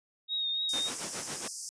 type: tone with vibrato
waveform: sine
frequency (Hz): 3729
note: A#7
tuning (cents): 0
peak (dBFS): -29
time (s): 0.28-0.91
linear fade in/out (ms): 50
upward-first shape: triangle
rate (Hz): 3.5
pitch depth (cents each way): 38
type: high-pass noise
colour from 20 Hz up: pink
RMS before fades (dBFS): -38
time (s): 0.69-1.69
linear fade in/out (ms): 0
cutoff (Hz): 4900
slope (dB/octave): 96
type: noise with tremolo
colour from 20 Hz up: pink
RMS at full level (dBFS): -36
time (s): 0.73-1.48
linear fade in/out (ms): 5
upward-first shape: sine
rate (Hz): 7.2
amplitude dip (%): 75
effects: high-pass 200 Hz 12 dB/octave + resampled to 22050 Hz